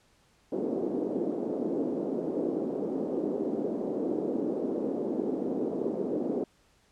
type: band-pass noise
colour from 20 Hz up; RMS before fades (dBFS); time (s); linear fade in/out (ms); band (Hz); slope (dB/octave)
white; -31; 0.52-6.44; 5; 240 to 430; 24
effects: pink hiss -65 dBFS RMS until 6.91 s + low-pass 9000 Hz 12 dB/octave